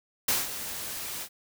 white noise with ADSR envelope, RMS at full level -24 dBFS, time 0.28-1.29 s, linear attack 5 ms, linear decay 180 ms, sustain -12 dB, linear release 69 ms, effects none

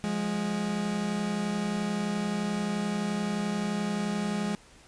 40% pulse tone pair together, 176.17 / 207.7 Hz, F3 / G#3, +15 / 0 cents, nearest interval minor third, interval 285 cents, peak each -33 / -28 dBFS, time 0.04-4.55 s, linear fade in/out 0 ms, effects pink hiss -55 dBFS RMS until 4.87 s + resampled to 22050 Hz

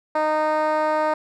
10% pulse tone with band-pass filter, 308.3 Hz, D#4, 16 cents flat, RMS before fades -21 dBFS, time 0.15-1.14 s, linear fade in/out 5 ms, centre 740 Hz, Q 1.8, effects none

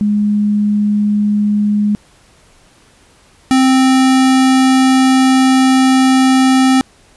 sine / square tone pair in turn, 207.7 / 261.7 Hz, G#3 / C4, 0 / 0 cents, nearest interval major third, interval 400 cents, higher second, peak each -10 / -8 dBFS, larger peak second, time 0.01-1.95 / 3.51-6.81 s, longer second, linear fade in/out 0 ms, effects pink hiss -48 dBFS RMS until 7.16 s + resampled to 24000 Hz

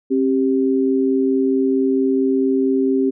sine tone pair together, 267.5 / 392 Hz, C4 / G4, +38 / 0 cents, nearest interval perfect fifth, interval 662 cents, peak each -16 / -18 dBFS, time 0.1-3.11 s, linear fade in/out 20 ms, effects none

